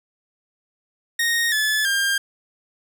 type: tone with pitch steps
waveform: sawtooth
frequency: 1861 / 1726.4 / 1601.5 Hz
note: A#6 / A6 / G6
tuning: -3 / -33 / +37 cents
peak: -15 dBFS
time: 1.19-2.18 s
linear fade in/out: 5 ms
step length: 330 ms
effects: none